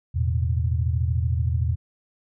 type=chord; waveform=sine; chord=E suspended fourth; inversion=none; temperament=equal; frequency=82.41 / 110 / 123.47 Hz; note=E2 / A2 / B2; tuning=0 / 0 / 0 cents; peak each=-22 / -27 / -26 dBFS; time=0.14-1.76 s; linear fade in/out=20 ms; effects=none